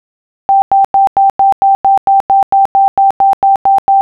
sine tone bursts, 784 Hz, G5, in tune, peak -4 dBFS, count 16, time 0.49-4.01 s, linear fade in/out 0 ms, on 130 ms, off 96 ms, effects none

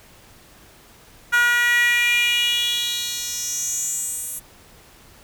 10% pulse tone with high-pass filter sweep, 480 Hz, B4, 49 cents flat, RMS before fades -21 dBFS, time 1.32-4.4 s, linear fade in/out 20 ms, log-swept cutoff 1400 to 10000 Hz, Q 4.8, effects pink hiss -49 dBFS RMS until 5.23 s

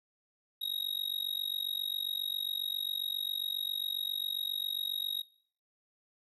square tone with amplitude modulation, 3783 Hz, A#7, 25 cents sharp, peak -30 dBFS, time 0.61-5.22 s, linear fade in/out 10 ms, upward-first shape sine, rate 47.4 Hz, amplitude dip 100%, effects noise-tail reverb RT60 0.5 s tail -18 dB re dry + resampled to 32000 Hz

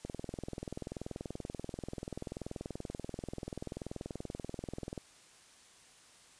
click train, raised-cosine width 2 ms, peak -26 dBFS, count 103, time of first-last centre 0.05-4.978 s, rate 20.7 Hz, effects white hiss -60 dBFS RMS until 6.39 s + resampled to 22050 Hz

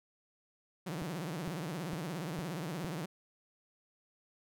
sawtooth tone with vibrato, 166 Hz, E3, 12 cents sharp, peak -33 dBFS, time 0.86-3.06 s, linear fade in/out 10 ms, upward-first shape triangle, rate 17 Hz, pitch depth 290 cents each way
click train, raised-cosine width 3 ms, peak -30 dBFS, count 5, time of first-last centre 1.02-2.846 s, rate 2.19 Hz
effects none

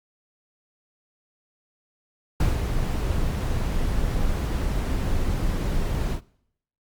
brown noise with ADSR envelope, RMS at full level -19 dBFS, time 2.4-6.21 s, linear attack 4 ms, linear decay 160 ms, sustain -5 dB, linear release 83 ms, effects noise-tail reverb RT60 0.7 s tail -22 dB re dry + Opus 48 kbps

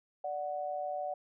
sine tone pair together, 587.3 / 740 Hz, D5 / F#5, 0 / 0 cents, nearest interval major third, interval 400 cents, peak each -37 / -36 dBFS, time 0.24-1.14 s, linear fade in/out 5 ms, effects none

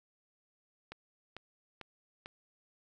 click train, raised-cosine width 0.3 ms, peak -28 dBFS, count 4, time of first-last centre 0.92-2.259 s, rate 2.24 Hz, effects none

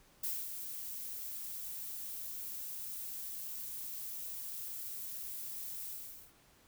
violet noise with ADSR envelope, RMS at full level -36 dBFS, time 0.23-6.33 s, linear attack 10 ms, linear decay 220 ms, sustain -7 dB, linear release 450 ms, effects pink hiss -65 dBFS RMS until 6.67 s

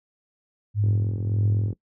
sine tone with tremolo, 103.83 Hz, G#2, in tune, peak -17 dBFS, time 0.74-1.74 s, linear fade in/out 50 ms, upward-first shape triangle, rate 1.7 Hz, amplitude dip 70%
click train, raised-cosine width 3 ms, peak -21 dBFS, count 40, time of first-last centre 0.84-1.728 s, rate 43.9 Hz
effects noise-tail reverb RT60 0.1 s tail -22 dB re dry + high-pass 60 Hz 12 dB/octave

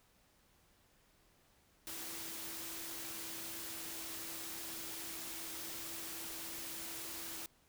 sine tone in noise, 329.6 Hz, E4, in tune, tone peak -55 dBFS, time 1.87-7.46 s, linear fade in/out 0 ms, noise white, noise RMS -45 dBFS, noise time 1.87-7.46 s, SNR -13 dB, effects pink hiss -70 dBFS RMS until 7.68 s

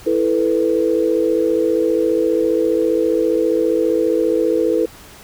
sine chord, E suspended fourth, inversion none, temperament just, 329.6 / 439.5 / 494.4 Hz, E4 / A4 / B4, 0 / -2 / +2 cents, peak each -18 dBFS, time 0.06-4.86 s, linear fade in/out 10 ms, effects pink hiss -41 dBFS RMS until 5.23 s

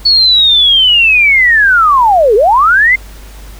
sine linear two-way sweep, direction down then up, 4435 to 392 to 2127 Hz, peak -4 dBFS, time 0.05-2.96 s, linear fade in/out 10 ms, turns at 2.35 s, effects added 50 Hz sine -29 dBFS peak until 3.59 s + pink hiss -37 dBFS RMS until 3.59 s

